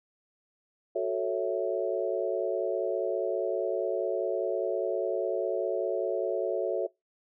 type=chord; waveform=sine; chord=F# minor seventh; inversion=none; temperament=equal; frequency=370 / 440 / 554.4 / 659.3 Hz; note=F#4 / A4 / C#5 / E5; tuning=0 / 0 / 0 / 0 cents; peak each=-32 dBFS; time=0.95-6.87 s; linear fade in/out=10 ms; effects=noise-tail reverb RT60 0.2 s tail -23 dB re dry